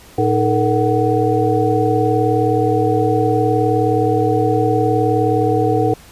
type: tone cluster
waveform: sine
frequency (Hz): 112.6 / 310.1 / 430.9 / 470.2 / 746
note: A2 / D#4 / A4 / A#4 / F#5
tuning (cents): +40 / -6 / -36 / +15 / +14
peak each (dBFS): -19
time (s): 0.18-5.94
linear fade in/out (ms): 5
effects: pink hiss -43 dBFS RMS until 6.11 s + resampled to 32000 Hz